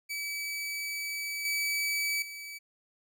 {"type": "tone with level steps", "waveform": "sawtooth", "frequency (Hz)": 2293, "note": "D7", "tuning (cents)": -42, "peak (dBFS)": [-30, -25, -37], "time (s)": [0.09, 2.59], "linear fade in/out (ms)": 20, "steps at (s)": [1.45, 2.22], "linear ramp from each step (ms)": 2, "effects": []}